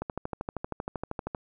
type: click train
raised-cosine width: 1 ms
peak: -18 dBFS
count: 18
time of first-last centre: 0.02-1.348 s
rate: 12.8 Hz
effects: none